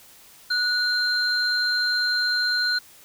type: tone pair together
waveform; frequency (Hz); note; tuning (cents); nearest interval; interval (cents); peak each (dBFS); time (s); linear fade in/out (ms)
sine; 1469 / 4155; F#6 / C8; -13 / -13; octave + tritone; 1800; -22; 0.5-2.79; 10
effects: tanh soft clip ceiling -14 dBFS + white hiss -50 dBFS RMS until 3.04 s